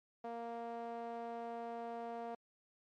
sawtooth tone with band-pass filter, 233.1 Hz, A#3, in tune, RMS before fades -44 dBFS, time 0.24-2.35 s, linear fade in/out 5 ms, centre 660 Hz, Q 2.5, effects MP3 48 kbps

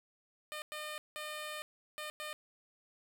10% pulse tone bursts at uneven times, 607 Hz, D#5, 43 cents flat, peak -32 dBFS, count 5, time 0.52-0.62 / 0.72-0.98 / 1.16-1.62 / 1.98-2.1 / 2.2-2.33 s, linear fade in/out 0 ms, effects none

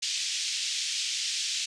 white band-pass noise, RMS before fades -31 dBFS, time 0.02-1.66 s, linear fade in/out 10 ms, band 2600 to 6400 Hz, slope 24 dB/octave, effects resampled to 22050 Hz

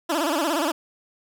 15% pulse tone with vibrato, 311.1 Hz, D#4, in tune, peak -15 dBFS, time 0.09-0.72 s, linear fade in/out 10 ms, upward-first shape sine, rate 17 Hz, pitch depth 180 cents each way, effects none

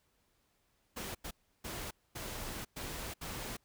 pink noise bursts at uneven times, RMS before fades -42 dBFS, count 6, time 0.96-1.15 / 1.24-1.31 / 1.64-1.91 / 2.15-2.65 / 2.76-3.14 / 3.21-3.57 s, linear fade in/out 10 ms, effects pink hiss -75 dBFS RMS until 3.64 s

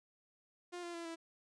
sawtooth tone with pitch steps, 352.9 / 345.2 / 337.7 / 330.4 Hz, F4 / F4 / E4 / E4, +18 / -20 / +42 / +4 cents, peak -39 dBFS, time 0.72-1.16 s, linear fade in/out 20 ms, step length 110 ms, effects resampled to 22050 Hz

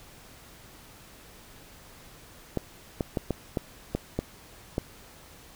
clicks, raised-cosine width 2 ms, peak -13 dBFS, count 8, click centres 2.573 / 3.008 / 3.172 / 3.307 / 3.572 / 3.95 / 4.19 / 4.781 s, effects pink hiss -51 dBFS RMS until 5.55 s

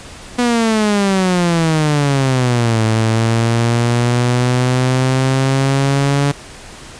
sawtooth exponential two-way sweep, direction down then up, 246.6 to 110.3 to 142.5 Hz, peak -8 dBFS, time 0.38-6.32 s, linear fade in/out 10 ms, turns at 2.83 s, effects pink hiss -35 dBFS RMS until 6.99 s + resampled to 22050 Hz

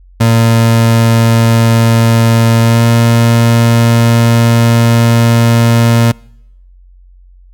30% pulse tone with pitch glide, 114.8 to 116.47 Hz, A#2 to A#2, -26 to -1 cents, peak -3 dBFS, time 0.2-6.12 s, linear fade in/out 10 ms, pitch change +25 cents, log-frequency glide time 2.61-2.85 s, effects noise-tail reverb RT60 0.8 s tail -26 dB re dry + added 45 Hz sine -37 dBFS peak until 7.53 s

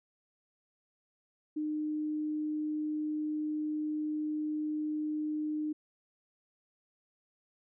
sine tone, 304.6 Hz, D#4, 37 cents flat, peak -31 dBFS, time 1.56-5.73 s, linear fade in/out 10 ms, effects none

